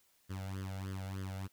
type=tone with flanger; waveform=sawtooth; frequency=95.7 Hz; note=G2; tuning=41 cents flat; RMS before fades=-41 dBFS; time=0.29-1.48 s; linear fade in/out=20 ms; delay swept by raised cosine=0.61 to 1.46 ms; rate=3.3 Hz; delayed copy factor=+0.85; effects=white hiss -71 dBFS RMS until 1.52 s